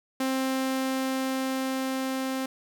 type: tone with level ramp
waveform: sawtooth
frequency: 263.6 Hz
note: C4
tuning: 13 cents sharp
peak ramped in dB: -21 to -24 dBFS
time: 0.2-2.46 s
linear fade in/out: 5 ms
effects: none